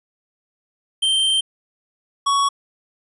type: tone pair in turn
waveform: square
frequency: 3136 / 1117.7 Hz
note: G7 / C#6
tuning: 0 / +14 cents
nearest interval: octave + tritone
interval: 1786 cents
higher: first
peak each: -16 dBFS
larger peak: neither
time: 1.02-1.41 / 2.26-2.49 s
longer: first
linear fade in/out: 10 ms
effects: resampled to 24000 Hz